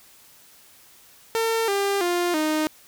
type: tone with pitch steps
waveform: sawtooth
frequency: 452.7 / 398.7 / 351.1 / 309.2 Hz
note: A4 / G4 / F4 / D#4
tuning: +49 / +29 / +9 / -11 cents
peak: -17 dBFS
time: 1.35-2.67 s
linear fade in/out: 0 ms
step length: 330 ms
effects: white hiss -52 dBFS RMS until 2.87 s